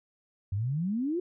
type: exponential sweep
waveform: sine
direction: up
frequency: 92.5 to 370 Hz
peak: -27 dBFS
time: 0.52-1.2 s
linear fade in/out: 5 ms
effects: none